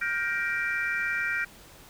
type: chord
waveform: sine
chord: G minor seventh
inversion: third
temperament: just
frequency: 1411.2 / 1568 / 1881.6 / 2352 Hz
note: F6 / G6 / Bb6 / D7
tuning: +18 / 0 / +16 / +2 cents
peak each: -31 dBFS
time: 0.01-1.45 s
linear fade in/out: 10 ms
effects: tanh soft clip ceiling -17 dBFS + pink hiss -51 dBFS RMS until 1.89 s